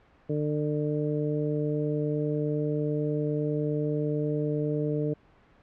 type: harmonic tone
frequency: 149.6 Hz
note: D3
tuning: 32 cents sharp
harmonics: 1 / 2 / 3 / 4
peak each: -29 / -31 / -30 / -37 dBFS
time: 0.29-5.14 s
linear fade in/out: 10 ms
effects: pink hiss -59 dBFS RMS until 5.62 s + low-pass 2000 Hz 12 dB/octave